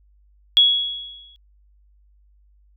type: tone with exponential decay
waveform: sine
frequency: 3346 Hz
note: G#7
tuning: 12 cents sharp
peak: -8 dBFS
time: 0.57-1.36 s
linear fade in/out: 0 ms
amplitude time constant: 170 ms
effects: added 50 Hz sine -53 dBFS peak until 2.76 s